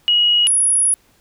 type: tone pair in turn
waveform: sine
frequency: 2900 / 10334 Hz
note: F#7 / E9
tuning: -35 / -35 cents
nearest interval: octave + minor seventh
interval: 2200 cents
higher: second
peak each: -11 / -12 dBFS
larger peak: first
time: 0.08-0.47 / 0.47-0.94 s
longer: second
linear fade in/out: 0 ms
effects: pink hiss -56 dBFS RMS until 1.2 s